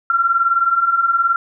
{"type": "beating tone pair", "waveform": "sine", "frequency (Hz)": [1352, 1371], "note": ["E6", "F6"], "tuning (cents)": [43, -32], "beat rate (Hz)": 19, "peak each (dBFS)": [-19, -14], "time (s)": [0.1, 1.36], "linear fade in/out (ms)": 2, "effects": []}